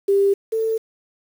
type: tone pair in turn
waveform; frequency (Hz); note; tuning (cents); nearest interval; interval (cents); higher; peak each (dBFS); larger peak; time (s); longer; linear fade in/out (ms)
sine; 396.8 / 445.4; G4 / A4; +21 / +21; major second; 200; second; -13 / -18; first; 0.08-0.34 / 0.52-0.78; neither; 10
effects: 7-bit